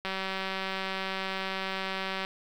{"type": "click train", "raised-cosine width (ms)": 0.3, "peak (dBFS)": -17, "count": 421, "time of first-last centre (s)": [0.05, 2.249], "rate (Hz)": 191, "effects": ["8-bit"]}